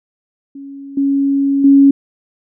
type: tone with level steps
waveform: sine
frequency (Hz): 277.2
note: C#4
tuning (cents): 0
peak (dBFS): -28 / -11 / -4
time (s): 0.55-1.91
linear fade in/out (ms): 5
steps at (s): 0.97 / 1.64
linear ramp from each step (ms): 5
effects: none

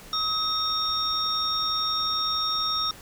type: tone cluster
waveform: sine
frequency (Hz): 1272 / 3689 / 5540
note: D#6 / A#7 / F8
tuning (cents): +38 / -19 / -15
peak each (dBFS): -28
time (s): 0.13-2.91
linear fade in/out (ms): 2
effects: pink hiss -46 dBFS RMS until 3.01 s

